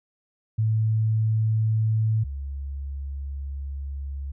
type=tone pair in turn; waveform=sine; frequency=110 / 69.3 Hz; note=A2 / C#2; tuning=0 / 0 cents; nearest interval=minor sixth; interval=800 cents; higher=first; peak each=-19 / -29 dBFS; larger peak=first; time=0.58-2.24 / 2.24-4.32 s; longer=second; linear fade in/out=10 ms; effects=none